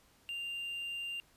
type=tone with hard clipping; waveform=triangle; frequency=2789 Hz; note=F7; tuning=3 cents flat; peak=-38 dBFS; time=0.29-1.2 s; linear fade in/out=0 ms; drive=5 dB; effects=pink hiss -66 dBFS RMS until 1.36 s + resampled to 32000 Hz